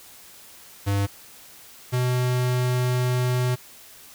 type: tone pair in turn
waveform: square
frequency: 100 / 125.27 Hz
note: G2 / B2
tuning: +35 / +25 cents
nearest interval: major third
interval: 390 cents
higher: second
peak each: -21 dBFS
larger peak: neither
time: 0.86-1.07 / 1.92-3.56 s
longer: second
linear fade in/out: 20 ms
effects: white hiss -47 dBFS RMS until 4.14 s